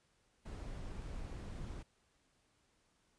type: noise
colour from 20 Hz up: brown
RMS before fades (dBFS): -45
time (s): 0.45-1.83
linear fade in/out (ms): 10
effects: pink hiss -75 dBFS RMS until 3.18 s + resampled to 22050 Hz